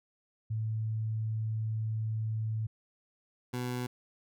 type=tone pair in turn; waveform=sine / 20% pulse; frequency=110 / 124.13 Hz; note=A2 / B2; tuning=0 / +9 cents; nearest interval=major second; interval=209 cents; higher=second; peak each=-30 / -28 dBFS; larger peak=second; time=0.5-2.67 / 3.53-3.87 s; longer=first; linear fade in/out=10 ms; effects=none